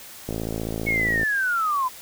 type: click train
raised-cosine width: 2 ms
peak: -15 dBFS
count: 53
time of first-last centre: 0.29-1.232 s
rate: 55.2 Hz
type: linear sweep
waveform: sine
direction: down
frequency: 2213 to 987.8 Hz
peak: -20 dBFS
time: 0.86-1.89 s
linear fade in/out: 20 ms
effects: white hiss -42 dBFS RMS until 2.01 s